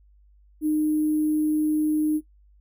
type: tone with sample-and-hold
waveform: sine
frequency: 306 Hz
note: D#4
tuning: 29 cents flat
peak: -19 dBFS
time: 0.61-2.21 s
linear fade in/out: 50 ms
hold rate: 11025 Hz
effects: noise-tail reverb RT60 0.1 s tail -17 dB re dry + added 50 Hz sine -53 dBFS peak until 2.6 s